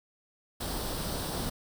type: noise with comb filter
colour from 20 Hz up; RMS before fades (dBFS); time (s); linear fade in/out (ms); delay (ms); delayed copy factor
pink; -34; 0.6-1.5; 10; 0.22; +0.55
effects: none